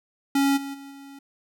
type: tone with level steps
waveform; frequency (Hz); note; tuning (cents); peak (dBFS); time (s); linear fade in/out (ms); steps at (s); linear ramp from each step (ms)
square; 277.2; C#4; 0; -19 / -32 / -40 / -42; 0.35-1.19; 5; 0.56 / 0.73 / 0.9; 20
effects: none